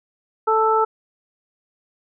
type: harmonic tone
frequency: 440.4 Hz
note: A4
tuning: 2 cents sharp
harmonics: 1 / 2 / 3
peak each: -19 / -19 / -19 dBFS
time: 0.47-0.85 s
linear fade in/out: 10 ms
effects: none

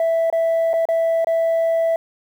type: tone with dropouts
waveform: sine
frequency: 659.3 Hz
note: E5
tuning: in tune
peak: -13 dBFS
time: 0-1.96 s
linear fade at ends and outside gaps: 2 ms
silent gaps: 0.301-0.326 / 0.733-0.738 / 0.854-0.887 / 1.246-1.27 s
effects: tanh soft clip ceiling -14 dBFS + 8-bit

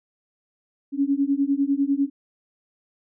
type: beating tone pair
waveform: sine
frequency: 274 / 284 Hz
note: C#4 / C#4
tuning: -20 / +42 cents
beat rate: 10 Hz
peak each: -22 dBFS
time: 0.92-2.1 s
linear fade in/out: 50 ms
effects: none

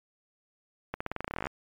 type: accelerating click train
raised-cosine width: 0.5 ms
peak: -17 dBFS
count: 17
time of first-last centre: 0.94-1.47 s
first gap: 65 ms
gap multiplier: 0.9
effects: MP3 96 kbps

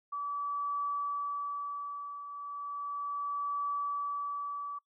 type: tone with tremolo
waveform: sine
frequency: 1150 Hz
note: D6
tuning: 37 cents flat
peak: -30 dBFS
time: 0.12-4.79 s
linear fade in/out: 10 ms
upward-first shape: triangle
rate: 0.35 Hz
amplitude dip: 70%
effects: noise-tail reverb RT60 0.1 s tail -25 dB re dry

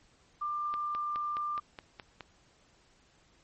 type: tone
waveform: sine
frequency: 1191 Hz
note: D6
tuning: 24 cents sharp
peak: -31 dBFS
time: 0.41-1.6 s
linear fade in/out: 10 ms
type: click train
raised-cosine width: 0.3 ms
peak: -26 dBFS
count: 8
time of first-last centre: 0.74-2.208 s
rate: 4.77 Hz
effects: pink hiss -65 dBFS RMS until 3.43 s + MP3 32 kbps

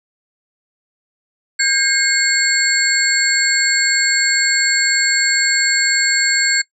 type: tone cluster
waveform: sine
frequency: 1604 / 2147 / 4381 / 7460 Hz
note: G6 / C7 / C#8 / A#8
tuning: +39 / +44 / -21 / 0 cents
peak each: -18 / -19 / -19 / -18 dBFS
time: 1.59-6.62 s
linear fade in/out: 10 ms
effects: noise-tail reverb RT60 0.1 s tail -20 dB re dry

